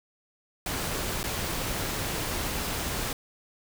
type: noise with dropouts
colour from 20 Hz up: pink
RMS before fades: -31 dBFS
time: 0.66-3.13 s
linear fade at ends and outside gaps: 2 ms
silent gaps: 1.231-1.239 s
effects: none